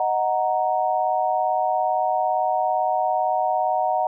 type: chord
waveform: sine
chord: D# minor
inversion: none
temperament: equal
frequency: 622.3 / 740 / 932.3 Hz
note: D#5 / F#5 / A#5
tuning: 0 / 0 / 0 cents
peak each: -25 / -21 / -25 dBFS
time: 0-4.07 s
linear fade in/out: 2 ms
effects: none